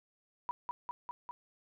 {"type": "tone with echo", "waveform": "sine", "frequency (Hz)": 978, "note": "B5", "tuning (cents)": -17, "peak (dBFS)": -32, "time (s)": [0.49, 0.51], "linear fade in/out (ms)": 0, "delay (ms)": 200, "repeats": 4, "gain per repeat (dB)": -2, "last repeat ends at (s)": 1.31, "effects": []}